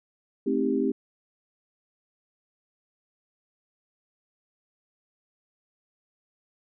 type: chord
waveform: sine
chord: A half-diminished seventh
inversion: none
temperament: just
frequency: 220 / 264 / 316.8 / 396 Hz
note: A3 / C4 / Eb4 / G4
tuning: 0 / +16 / +31 / +18 cents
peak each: -30 / -26 / -30 / -27 dBFS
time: 0.46-0.92 s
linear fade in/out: 10 ms
effects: none